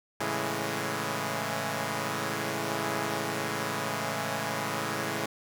5% pulse chord, A major seventh, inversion none, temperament equal, 110 / 138.59 / 164.81 / 207.7 Hz, A2 / C#3 / E3 / G#3, 0 / 0 / 0 / 0 cents, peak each -24 dBFS, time 0.2-5.26 s, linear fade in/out 5 ms, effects none

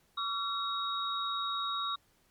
sine tone cluster, 1139 / 1360 / 3781 Hz, C#6 / F6 / A#7, +47 / -46 / +24 cents, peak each -35 / -38 / -35 dBFS, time 0.17-1.96 s, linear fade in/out 10 ms, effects pink hiss -69 dBFS RMS until 2.3 s + MP3 96 kbps

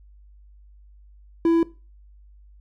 triangle tone, 332.6 Hz, E4, 16 cents sharp, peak -13 dBFS, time 1.45-1.63 s, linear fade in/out 2 ms, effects noise-tail reverb RT60 0.3 s tail -19 dB re dry + added 50 Hz sine -47 dBFS peak until 2.6 s

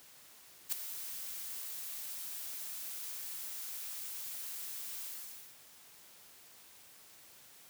blue noise with ADSR envelope, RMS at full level -31 dBFS, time 0.69-5.59 s, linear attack 34 ms, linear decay 5 ms, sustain -12 dB, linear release 550 ms, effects white hiss -58 dBFS RMS until 7.69 s + high-pass 60 Hz 12 dB/octave

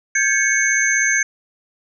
sine tone cluster, 1590 / 1706 / 2212 / 6290 Hz, G6 / G#6 / C#7 / G8, +24 / +46 / -4 / +5 cents, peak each -20 dBFS, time 0.15-1.23 s, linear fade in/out 5 ms, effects none

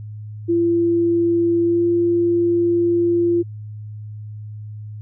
sine tone with pitch glide, 340.2 to 344 Hz, F4 to F4, -45 to -26 cents, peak -14 dBFS, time 0.48-3.43 s, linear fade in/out 20 ms, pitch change +19 cents, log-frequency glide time 1.63-1.85 s, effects added 106 Hz sine -30 dBFS peak until 5.01 s

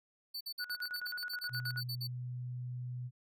45% pulse tone bursts, 4501 Hz, C#8, 26 cents sharp, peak -38 dBFS, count 15, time 0.34-2.074 s, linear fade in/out 10 ms, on 68 ms, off 51 ms
sine tone with tremolo, 1463 Hz, F#6, 20 cents flat, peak -37 dBFS, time 0.59-1.81 s, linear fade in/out 20 ms, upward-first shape square, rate 9.4 Hz, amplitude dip 75%
sine tone, 124.1 Hz, B2, 9 cents sharp, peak -38 dBFS, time 1.49-3.11 s, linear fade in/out 50 ms
effects none

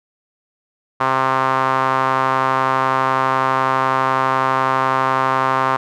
sawtooth tone with band-pass filter, 132 Hz, C3, 16 cents sharp, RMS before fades -17 dBFS, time 1-5.77 s, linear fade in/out 10 ms, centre 1100 Hz, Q 3.1, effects none

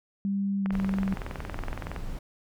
sine tone with pitch glide, 197.9 to 193.72 Hz, G3 to G3, +17 to -20 cents, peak -25 dBFS, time 0.25-1.14 s, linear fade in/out 0 ms, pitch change -37 cents, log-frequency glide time 0.59-0.67 s
click train, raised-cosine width 0.5 ms, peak -20 dBFS, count 29, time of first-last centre 0.66-1.962 s, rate 21.5 Hz
brown noise, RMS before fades -36 dBFS, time 0.72-2.19 s, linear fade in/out 5 ms
effects none

